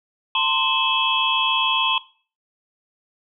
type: tone cluster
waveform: sine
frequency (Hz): 898 / 1045 / 2611 / 3059 / 3312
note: A5 / C6 / E7 / G7 / G#7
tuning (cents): +35 / -2 / -17 / -43 / -5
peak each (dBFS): -26 / -23 / -24 / -27 / -22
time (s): 0.35-1.98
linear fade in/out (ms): 2
effects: noise-tail reverb RT60 0.4 s tail -18 dB re dry